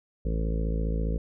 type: harmonic tone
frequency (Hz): 54.9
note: A1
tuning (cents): -3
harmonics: 1 / 2 / 3 / 4 / 5 / 6 / 7 / 8 / 9 / 10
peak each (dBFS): -26 / -39 / -33 / -39 / -40 / -45 / -47 / -39 / -41 / -47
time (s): 0.25-1.18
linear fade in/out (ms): 5
effects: none